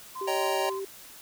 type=tone with tremolo; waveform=sine; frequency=1035 Hz; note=C6; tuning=19 cents flat; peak=-33 dBFS; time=0.15-0.8 s; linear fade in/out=10 ms; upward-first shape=triangle; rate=4.1 Hz; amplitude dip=65%
type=tone with vibrato; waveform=sine; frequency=387.9 Hz; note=G4; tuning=18 cents flat; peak=-31 dBFS; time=0.21-0.85 s; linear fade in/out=5 ms; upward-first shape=triangle; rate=7.1 Hz; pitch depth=10 cents each way
type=chord; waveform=square; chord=Eb dominant seventh; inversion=third; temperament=just; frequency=560 / 622.3 / 777.8 / 933.4 Hz; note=Db5 / Eb5 / G5 / Bb5; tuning=+18 / 0 / -14 / +2 cents; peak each=-33 dBFS; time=0.27-0.7 s; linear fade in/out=10 ms
effects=white hiss -48 dBFS RMS until 1.21 s